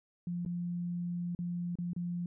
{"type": "tone with dropouts", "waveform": "sine", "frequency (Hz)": 174.61, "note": "F3", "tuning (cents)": 0, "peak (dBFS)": -33, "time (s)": [0.27, 2.26], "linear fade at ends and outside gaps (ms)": 2, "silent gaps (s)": [[0.451, 0.461], [1.35, 1.389], [1.755, 1.786], [1.933, 1.963]], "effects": []}